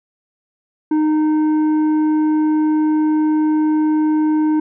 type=tone with tanh clipping; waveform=sine; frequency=308.2 Hz; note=D#4; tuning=16 cents flat; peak=-14 dBFS; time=0.91-4.6 s; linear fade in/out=5 ms; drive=7 dB; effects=none